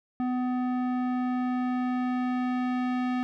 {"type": "tone with low-pass filter sweep", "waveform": "square", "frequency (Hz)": 250.8, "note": "B3", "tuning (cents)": 27, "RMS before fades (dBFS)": -28, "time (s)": [0.2, 3.23], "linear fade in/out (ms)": 0, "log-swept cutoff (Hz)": [1100, 2400], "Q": 0.84, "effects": []}